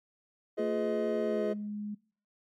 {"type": "chord", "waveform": "triangle", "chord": "F half-diminished seventh", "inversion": "none", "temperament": "just", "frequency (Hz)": [349.2, 419.1, 502.9, 628.6], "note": ["F4", "Ab4", "Cb5", "Eb5"], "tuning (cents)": [0, 16, 31, 18], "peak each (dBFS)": [-34, -30, -35, -32], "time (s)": [0.57, 1.54], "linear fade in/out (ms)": 20}
{"type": "tone with pitch glide", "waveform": "sine", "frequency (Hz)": [225.8, 208.3], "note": ["A3", "G#3"], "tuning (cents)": [45, 5], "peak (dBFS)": -34, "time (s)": [0.59, 1.95], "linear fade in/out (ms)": 10, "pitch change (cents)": -140, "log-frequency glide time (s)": [1.22, 1.53]}
{"effects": ["noise-tail reverb RT60 0.5 s tail -24 dB re dry", "MP3 96 kbps"]}